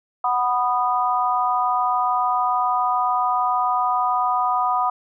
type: chord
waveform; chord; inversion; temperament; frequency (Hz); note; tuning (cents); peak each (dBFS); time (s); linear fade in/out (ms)
sine; B major; second; just; 740.8 / 987.8 / 1234.7; F#5 / B5 / D#6; +2 / 0 / -14; -22; 0.24-4.9; 5
effects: none